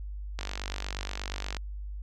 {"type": "click train", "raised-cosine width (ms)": 0.2, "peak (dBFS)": -17, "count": 58, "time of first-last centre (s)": [0.39, 1.568], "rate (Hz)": 48.4, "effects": ["added 50 Hz sine -35 dBFS peak until 2.02 s"]}